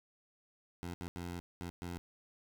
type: tone bursts at uneven times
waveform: 15% pulse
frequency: 87.31 Hz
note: F2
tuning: in tune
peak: -34 dBFS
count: 5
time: 0.83-0.94 / 1.01-1.08 / 1.16-1.4 / 1.61-1.7 / 1.82-1.98 s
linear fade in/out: 0 ms
effects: none